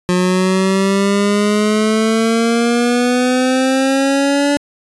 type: exponential sweep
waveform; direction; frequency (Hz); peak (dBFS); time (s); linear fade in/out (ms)
25% pulse; up; 179.4 to 288.6; -8; 0.09-4.57; 0
effects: resampled to 24000 Hz